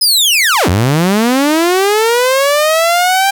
sawtooth linear two-way sweep, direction down then up, 5130 to 82 to 794 Hz, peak -5 dBFS, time 0.01-3.31 s, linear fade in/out 10 ms, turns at 0.69 s, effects none

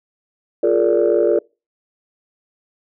sine chord, Bb dominant seventh, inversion second, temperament just, 349.6 / 419.5 / 466.2 / 582.7 Hz, F4 / Ab4 / Bb4 / D5, +2 / +17 / 0 / -14 cents, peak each -17 dBFS, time 0.63-1.39 s, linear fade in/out 5 ms, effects noise-tail reverb RT60 0.3 s tail -26 dB re dry + tanh soft clip ceiling -5 dBFS

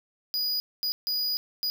square tone bursts at uneven times, 4922 Hz, D#8, 20 cents flat, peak -26 dBFS, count 4, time 0.34-0.6 / 0.83-0.92 / 1.07-1.37 / 1.63-1.7 s, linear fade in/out 0 ms, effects none

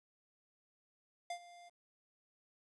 square tone with ADSR envelope, 699 Hz, F5, 1 cent sharp, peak -38 dBFS, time 1.3-1.7 s, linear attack 4 ms, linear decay 79 ms, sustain -17 dB, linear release 22 ms, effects resampled to 22050 Hz + 12-bit

